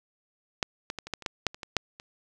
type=clicks; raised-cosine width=0.2 ms; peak=-8 / -15 / -18 / -23 / -13 / -27 / -12 / -7 / -25 / -20 / -6 / -26 dBFS; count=12; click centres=0.628 / 0.901 / 0.987 / 1.07 / 1.137 / 1.223 / 1.262 / 1.467 / 1.545 / 1.632 / 1.767 / 1.999 s; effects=none